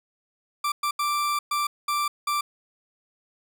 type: tone bursts at uneven times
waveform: 40% pulse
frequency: 1174.7 Hz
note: D6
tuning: in tune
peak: -22 dBFS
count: 6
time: 0.64-0.72 / 0.83-0.91 / 0.99-1.39 / 1.51-1.67 / 1.88-2.08 / 2.27-2.41 s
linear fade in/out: 5 ms
effects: none